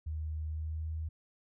sine tone with pitch glide, 77.78 to 79.32 Hz, D#2 to D#2, 0 to +34 cents, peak -34 dBFS, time 0.06-1.09 s, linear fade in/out 10 ms, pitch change +34 cents, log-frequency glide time 0.48-0.89 s, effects none

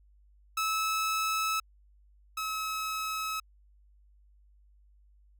sawtooth tone pair in turn, 1300 / 1288 Hz, E6 / E6, -24 / -41 cents, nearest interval unison, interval 17 cents, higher first, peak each -24 / -28 dBFS, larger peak first, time 0.57-1.6 / 2.37-3.4 s, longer neither, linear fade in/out 5 ms, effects added 50 Hz sine -58 dBFS peak until 5.39 s

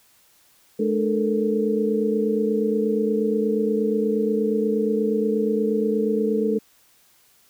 sine tone cluster, 213.3 / 298.9 / 438.5 / 466.9 Hz, G#3 / D4 / A4 / A#4, +46 / +31 / -6 / +3 cents, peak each -23 / -29 / -22 / -28 dBFS, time 0.79-6.59 s, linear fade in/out 10 ms, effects white hiss -58 dBFS RMS until 7.49 s

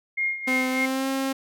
sine tone with tremolo, 2133 Hz, C7, 33 cents sharp, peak -21 dBFS, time 0.17-0.86 s, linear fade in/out 10 ms, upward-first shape sine, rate 3.3 Hz, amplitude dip 75%
sawtooth tone with pitch glide, 257.3 to 268.4 Hz, C4 to C4, -29 to +44 cents, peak -20 dBFS, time 0.47-1.33 s, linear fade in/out 10 ms, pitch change +73 cents, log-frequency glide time 0.69-1.08 s
effects none

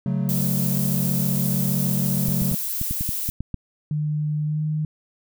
triangle chord, F# minor, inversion second, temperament equal, 138.59 / 185 / 220 Hz, C#3 / F#3 / A3, 0 / 0 / 0 cents, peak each -22 / -22 / -27 dBFS, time 0.06-2.55 s, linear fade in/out 2 ms
violet noise, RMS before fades -27 dBFS, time 0.29-3.3 s, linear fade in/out 0 ms
clicks, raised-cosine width 5 ms, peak -15 dBFS, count 10, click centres 2.286 / 2.419 / 2.518 / 2.814 / 2.91 / 3.01 / 3.091 / 3.29 / 3.406 / 3.543 s
sine tone with pitch glide, 150.9 to 153.72 Hz, D3 to D#3, +47 to -21 cents, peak -21 dBFS, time 3.91-4.85 s, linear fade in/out 2 ms, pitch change +32 cents, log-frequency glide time 4.44-4.62 s
effects none

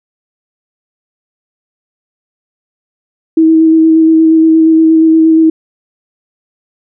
sine tone with vibrato, 321.3 Hz, E4, 44 cents flat, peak -3 dBFS, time 3.37-5.5 s, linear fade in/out 5 ms, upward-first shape square, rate 8.5 Hz, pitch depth 11 cents each way, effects none

